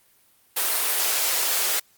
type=high-pass noise; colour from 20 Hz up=white; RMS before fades=-23 dBFS; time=0.56-1.8 s; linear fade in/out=10 ms; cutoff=390 Hz; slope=24 dB/octave; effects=white hiss -60 dBFS RMS until 1.97 s + Opus 32 kbps